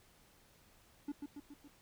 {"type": "tone with echo", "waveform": "triangle", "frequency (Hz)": 288.6, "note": "D4", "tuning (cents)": -30, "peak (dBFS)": -35, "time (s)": [1.08, 1.12], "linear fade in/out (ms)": 5, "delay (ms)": 140, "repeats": 4, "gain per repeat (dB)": -4, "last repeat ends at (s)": 1.68, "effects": ["pink hiss -66 dBFS RMS until 1.81 s"]}